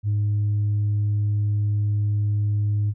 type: tone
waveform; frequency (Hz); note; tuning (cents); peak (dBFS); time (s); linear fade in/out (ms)
sine; 103.83; G#2; 0; -17; 0.03-2.94; 50
effects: tanh soft clip ceiling -17 dBFS